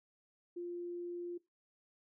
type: tone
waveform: sine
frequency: 349.2 Hz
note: F4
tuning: in tune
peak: -39 dBFS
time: 0.56-1.38 s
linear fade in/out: 10 ms
effects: noise-tail reverb RT60 0.2 s tail -20 dB re dry